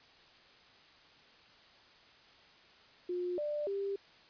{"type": "tone with pitch steps", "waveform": "sine", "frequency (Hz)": [356.9, 593, 396.4], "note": ["F4", "D5", "G4"], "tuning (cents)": [38, 17, 19], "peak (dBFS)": -33, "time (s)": [3.09, 3.96], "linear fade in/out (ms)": 5, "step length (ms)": 290, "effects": ["white hiss -60 dBFS RMS until 4.29 s", "resampled to 11025 Hz"]}